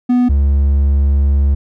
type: tone pair in turn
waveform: triangle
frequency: 246.9 / 69.95 Hz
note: B3 / C#2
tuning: 0 / +16 cents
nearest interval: octave + minor seventh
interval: 2184 cents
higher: first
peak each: -7 dBFS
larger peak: neither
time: 0.09-0.29 / 0.29-1.55 s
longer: second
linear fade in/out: 10 ms
effects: none